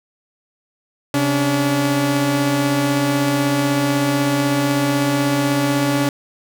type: tone pair together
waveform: sawtooth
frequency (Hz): 135.1 / 286.3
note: C#3 / D4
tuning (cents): -44 / -44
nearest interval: octave + minor second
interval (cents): 1300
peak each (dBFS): -17 / -13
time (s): 1.14-6.09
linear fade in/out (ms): 2
effects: none